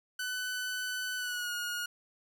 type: tone with pitch glide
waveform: sawtooth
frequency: 1501 to 1437.4 Hz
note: F#6 to F6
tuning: +24 to +49 cents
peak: -30 dBFS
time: 0.19-1.86 s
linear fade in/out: 5 ms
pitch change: -75 cents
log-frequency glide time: 1.16-1.52 s
effects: none